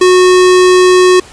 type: tone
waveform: square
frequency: 366 Hz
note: F#4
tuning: 19 cents flat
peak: -4 dBFS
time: 0.01-1.2 s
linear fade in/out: 5 ms
effects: pink hiss -35 dBFS RMS until 1.32 s + resampled to 22050 Hz